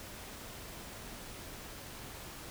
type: silence
effects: pink hiss -47 dBFS RMS until 2.5 s